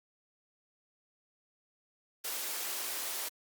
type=high-pass noise; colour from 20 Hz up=white; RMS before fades=-37 dBFS; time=2.24-3.29 s; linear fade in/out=10 ms; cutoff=300 Hz; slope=24 dB/octave; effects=Opus 48 kbps

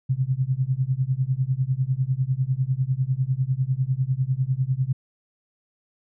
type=tone with tremolo; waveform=sine; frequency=130.8 Hz; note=C3; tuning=in tune; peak=-16 dBFS; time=0.09-4.93 s; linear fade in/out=10 ms; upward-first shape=triangle; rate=10 Hz; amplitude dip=100%; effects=none

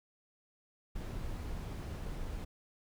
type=noise; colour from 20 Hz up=brown; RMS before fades=-40 dBFS; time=0.95-2.45 s; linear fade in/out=10 ms; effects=none

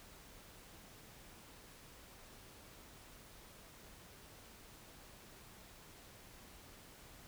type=silence; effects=pink hiss -58 dBFS RMS until 7.27 s

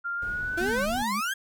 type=tone with pitch glide; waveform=sine; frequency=1394 to 1529 Hz; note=F6 to G6; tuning=-4 to -44 cents; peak=-28 dBFS; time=0.04-0.86 s; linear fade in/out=20 ms; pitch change=+160 cents; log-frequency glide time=0.15-0.65 s
type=noise; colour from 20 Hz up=brown; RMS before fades=-40 dBFS; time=0.22-1.03 s; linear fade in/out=2 ms
type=exponential sweep; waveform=35% pulse; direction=up; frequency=329.6 to 1661.2 Hz; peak=-25 dBFS; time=0.57-1.34 s; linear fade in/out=10 ms
type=tone with vibrato; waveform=sine; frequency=224.3 Hz; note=A3; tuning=34 cents sharp; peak=-31 dBFS; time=0.6-1.21 s; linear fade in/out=20 ms; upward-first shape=triangle; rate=3.3 Hz; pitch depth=230 cents each way
effects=none

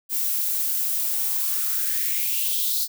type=noise with high-pass filter sweep; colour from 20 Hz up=violet; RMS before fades=-24 dBFS; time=0.09-2.88 s; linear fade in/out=50 ms; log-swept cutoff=260 to 4500 Hz; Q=4.6; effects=none

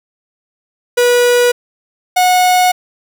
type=tone pair in turn; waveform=45% pulse; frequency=486.9 / 729.9 Hz; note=B4 / F#5; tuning=-25 / -24 cents; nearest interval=perfect fifth; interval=701 cents; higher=second; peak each=-8 dBFS; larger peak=neither; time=0.97-1.52 / 2.16-2.72 s; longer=second; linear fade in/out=10 ms; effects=none

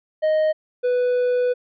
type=tone pair in turn; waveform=triangle; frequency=622.3 / 494.9 Hz; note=D#5 / B4; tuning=0 / +4 cents; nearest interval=major third; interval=396 cents; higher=first; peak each=-14 / -15 dBFS; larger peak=first; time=0.22-0.53 / 0.83-1.54 s; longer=second; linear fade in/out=20 ms; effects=resampled to 11025 Hz

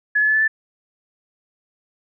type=tone with pitch steps; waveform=sine; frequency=1700 / 1714.8 / 1729.7 / 1744.8 / 1760 Hz; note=G#6 / A6 / A6 / A6 / A6; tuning=+40 / -45 / -30 / -15 / 0 cents; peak=-14 dBFS; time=0.15-0.48 s; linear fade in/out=10 ms; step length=66 ms; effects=none

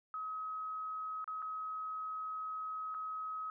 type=tone with dropouts; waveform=sine; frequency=1273 Hz; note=D#6; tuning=39 cents sharp; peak=-38 dBFS; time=0.14-3.5 s; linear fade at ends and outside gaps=1 ms; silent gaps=1.243-1.277 / 1.42-1.425 / 2.943-2.947 s; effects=none

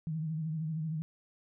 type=tone with vibrato; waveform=sine; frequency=158.1 Hz; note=D#3; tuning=28 cents sharp; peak=-32 dBFS; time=0.07-1.02 s; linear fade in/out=0 ms; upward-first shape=sine; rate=13 Hz; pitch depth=63 cents each way; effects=none

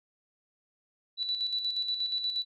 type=tone with tremolo; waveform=sine; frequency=3957 Hz; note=B7; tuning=3 cents sharp; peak=-27 dBFS; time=1.17-2.45 s; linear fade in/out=50 ms; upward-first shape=square; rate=8.4 Hz; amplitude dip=50%; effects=none

